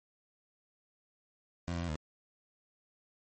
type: tone with pitch steps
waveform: 20% pulse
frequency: 86.5 / 85.5 / 86.2 / 76.6 Hz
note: F2 / F2 / F2 / D#2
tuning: -16 / -36 / -22 / -27 cents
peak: -29 dBFS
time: 1.68-1.956 s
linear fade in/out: 0 ms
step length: 69 ms
effects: MP3 32 kbps